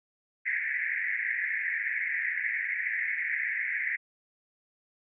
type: band-pass noise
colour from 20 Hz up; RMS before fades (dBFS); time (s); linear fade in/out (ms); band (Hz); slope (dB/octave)
white; -31; 0.45-3.97; 20; 1700 to 2200; 96
effects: none